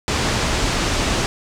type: low-pass noise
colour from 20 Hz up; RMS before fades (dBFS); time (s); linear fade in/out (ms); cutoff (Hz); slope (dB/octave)
pink; -20; 0.08-1.26; 0; 7600; 24
effects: none